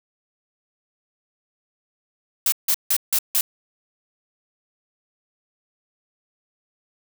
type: noise bursts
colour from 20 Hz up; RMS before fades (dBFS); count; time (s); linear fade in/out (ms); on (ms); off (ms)
blue; -19; 5; 2.46-3.41; 2; 62; 160
effects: none